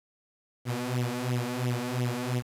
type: tone with flanger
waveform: sawtooth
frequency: 123.47 Hz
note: B2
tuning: in tune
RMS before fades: -30 dBFS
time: 0.65-2.43 s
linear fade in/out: 50 ms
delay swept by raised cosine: 0.31 to 4.71 ms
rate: 2.9 Hz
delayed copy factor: +0.8
effects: resampled to 32000 Hz + 8-bit